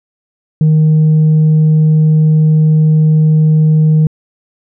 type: tone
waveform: sine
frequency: 155.56 Hz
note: D#3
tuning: in tune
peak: -3 dBFS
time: 0.61-4.07 s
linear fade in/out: 2 ms
effects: tanh soft clip ceiling -4 dBFS